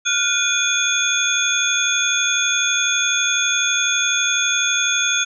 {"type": "tone cluster", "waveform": "sine", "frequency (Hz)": [1410, 1482, 2454, 3446, 6490], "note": ["F6", "F#6", "D#7", "A7", "G#8"], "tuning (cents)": [16, 2, -25, -37, -41], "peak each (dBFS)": [-24, -26, -23, -21, -21], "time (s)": [0.05, 5.25], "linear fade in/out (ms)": 20, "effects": []}